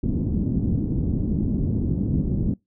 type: low-pass noise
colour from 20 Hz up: white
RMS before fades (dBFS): -23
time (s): 0.03-2.54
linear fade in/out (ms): 5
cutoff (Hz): 260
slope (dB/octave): 24
effects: noise-tail reverb RT60 0.2 s tail -25 dB re dry